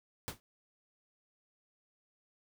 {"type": "noise with exponential decay", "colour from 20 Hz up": "pink", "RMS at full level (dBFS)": -35, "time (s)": [0.28, 0.4], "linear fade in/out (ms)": 0, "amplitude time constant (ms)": 25, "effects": []}